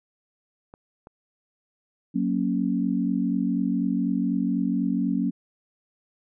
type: clicks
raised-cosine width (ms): 1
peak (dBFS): -30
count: 2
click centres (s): 0.739 / 1.071
type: chord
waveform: sine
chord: F# major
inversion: none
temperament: equal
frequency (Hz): 185 / 233.1 / 277.2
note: F#3 / A#3 / C#4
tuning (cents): 0 / 0 / 0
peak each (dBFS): -26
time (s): 2.14-5.31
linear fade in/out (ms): 20
effects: none